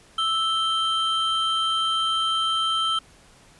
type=tone pair together; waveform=triangle; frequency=1316 / 3130 Hz; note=E6 / G7; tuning=-3 / -3 cents; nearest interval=octave + minor third; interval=1500 cents; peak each=-22 dBFS; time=0.18-2.99 s; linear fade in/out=5 ms; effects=pink hiss -53 dBFS RMS until 3.59 s + resampled to 24000 Hz